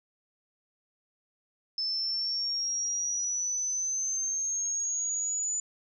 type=exponential sweep; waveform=sine; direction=up; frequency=5250 to 7000 Hz; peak=-28 dBFS; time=1.78-5.6 s; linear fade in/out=2 ms; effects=none